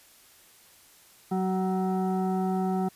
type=tone with frequency modulation; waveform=sine; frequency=186.9 Hz; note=F#3; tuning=18 cents sharp; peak=-24 dBFS; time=1.31-2.89 s; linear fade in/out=10 ms; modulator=563 Hz; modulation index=0.97; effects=white hiss -56 dBFS RMS until 2.95 s + resampled to 32000 Hz